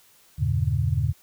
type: chord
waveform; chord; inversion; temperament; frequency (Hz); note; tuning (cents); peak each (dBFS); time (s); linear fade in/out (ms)
sine; E diminished seventh; none; just; 82.41 / 98.89 / 118.67 / 142.4; E2 / G2 / Bb2 / Db3; 0 / +16 / +31 / +47; -26; 0.38-1.13; 20
effects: white hiss -57 dBFS RMS until 1.22 s